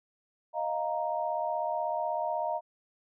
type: chord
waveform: sine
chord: Eb suspended second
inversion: none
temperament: equal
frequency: 622.3 / 698.5 / 932.3 Hz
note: Eb5 / F5 / Bb5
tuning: 0 / 0 / 0 cents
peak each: -33 dBFS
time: 0.53-2.61 s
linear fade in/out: 50 ms
effects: none